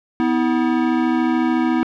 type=tone pair together; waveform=square; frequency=248.8 / 322.6 Hz; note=B3 / E4; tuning=+13 / -37 cents; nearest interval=major third; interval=450 cents; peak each=-19 dBFS; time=0.2-1.83 s; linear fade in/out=0 ms; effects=low-pass 2000 Hz 12 dB/octave